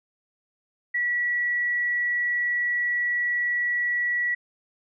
sine tone, 1939 Hz, B6, 32 cents flat, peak -22 dBFS, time 0.94-4.35 s, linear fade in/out 10 ms, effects none

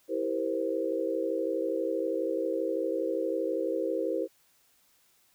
sine chord, C dominant seventh, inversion first, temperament just, 327 / 392.4 / 470.9 / 523.3 Hz, E4 / G4 / Bb4 / C5, -14 / +2 / +18 / 0 cents, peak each -33 / -34 / -33 / -32 dBFS, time 0.08-4.28 s, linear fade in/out 50 ms, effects white hiss -66 dBFS RMS until 5.34 s

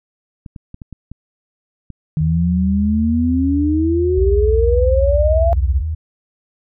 clicks, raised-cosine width 5 ms, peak -20 dBFS, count 7, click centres 0.462 / 0.562 / 0.744 / 0.818 / 0.927 / 1.116 / 1.903 s
sine exponential sweep, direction up, 152.8 to 687 Hz, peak -14 dBFS, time 2.17-5.53 s, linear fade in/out 0 ms
sine tone with vibrato, 80 Hz, D#2, 49 cents sharp, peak -18 dBFS, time 2.2-5.95 s, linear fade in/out 10 ms, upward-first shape sine, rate 1.3 Hz, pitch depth 30 cents each way
sine tone with pitch glide, 60.2 to 63.41 Hz, B1 to B1, -44 to +46 cents, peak -14 dBFS, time 4.17-5.82 s, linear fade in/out 10 ms, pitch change +90 cents, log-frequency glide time 4.93-5.66 s
effects none

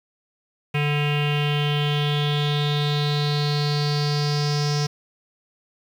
square tone with low-pass filter sweep, 146.83 Hz, D3, in tune, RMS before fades -22 dBFS, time 0.74-4.87 s, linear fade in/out 10 ms, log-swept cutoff 2600 to 5400 Hz, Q 6.7, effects 8-bit

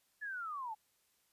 sine linear sweep, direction down, 1736 to 831 Hz, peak -39 dBFS, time 0.21-0.75 s, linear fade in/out 20 ms, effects white hiss -75 dBFS RMS until 1.32 s + resampled to 32000 Hz

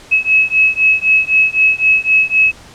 sine beating tone pair, 2573 / 2576.9 Hz, E7 / E7, -43 / -40 cents, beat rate 3.9 Hz, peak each -12 dBFS, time 0.11-2.52 s, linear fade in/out 20 ms, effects pink hiss -39 dBFS RMS until 2.74 s + low-pass 8000 Hz 12 dB/octave

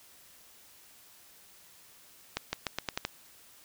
accelerating click train, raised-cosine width 0.2 ms, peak -13 dBFS, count 7, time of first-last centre 2.37-3.05 s, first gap 160 ms, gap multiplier 0.86, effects white hiss -57 dBFS RMS until 3.64 s

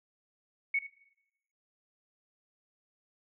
sine tone with echo, 2217 Hz, C#7, in tune, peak -26 dBFS, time 0.74-0.79 s, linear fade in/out 5 ms, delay 79 ms, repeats 1, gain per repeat -12 dB, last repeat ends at 0.869 s, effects noise-tail reverb RT60 0.9 s tail -20 dB re dry

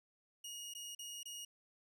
20% pulse tone with dropouts, 2874 Hz, F7, 49 cents sharp, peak -40 dBFS, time 0.44-1.45 s, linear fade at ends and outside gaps 5 ms, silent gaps 0.738-0.749 / 0.95-0.99 / 1.232-1.255 s, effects none

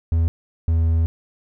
triangle tone pair in turn, 82.4 / 81.94 Hz, E2 / E2, 0 / -10 cents, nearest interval unison, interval 10 cents, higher first, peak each -13 dBFS, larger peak neither, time 0.12-0.28 / 0.68-1.06 s, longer second, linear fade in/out 0 ms, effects none

